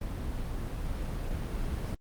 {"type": "noise with level ramp", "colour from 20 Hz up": "brown", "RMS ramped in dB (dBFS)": [-35, -32], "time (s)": [0.01, 1.95], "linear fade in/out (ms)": 5, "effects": ["Opus 24 kbps"]}